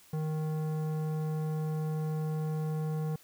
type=tone with tanh clipping; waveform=sine; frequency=155.56 Hz; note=D#3; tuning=in tune; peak=-32 dBFS; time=0.13-3.16 s; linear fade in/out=5 ms; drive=14 dB; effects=white hiss -59 dBFS RMS until 3.23 s